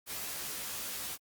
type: noise with comb filter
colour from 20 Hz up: white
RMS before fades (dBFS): -39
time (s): 0.06-1.18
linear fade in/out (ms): 50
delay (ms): 14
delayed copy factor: +1
effects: Opus 48 kbps